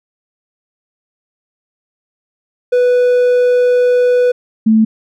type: tone pair in turn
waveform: triangle / sine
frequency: 493.9 / 220 Hz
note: B4 / A3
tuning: 0 / 0 cents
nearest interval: octave + major second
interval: 1400 cents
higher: first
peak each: -6 dBFS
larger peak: neither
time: 2.72-4.32 / 4.66-4.85 s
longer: first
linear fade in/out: 10 ms
effects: none